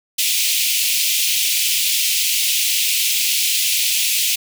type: high-pass noise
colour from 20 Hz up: pink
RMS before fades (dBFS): -18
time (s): 0.18-4.36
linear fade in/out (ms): 10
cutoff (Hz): 2400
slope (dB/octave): 48
effects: none